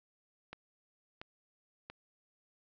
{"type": "click train", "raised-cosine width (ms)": 0.3, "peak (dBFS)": -28, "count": 3, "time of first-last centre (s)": [0.53, 1.9], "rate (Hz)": 1.46, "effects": ["low-pass 5000 Hz 12 dB/octave"]}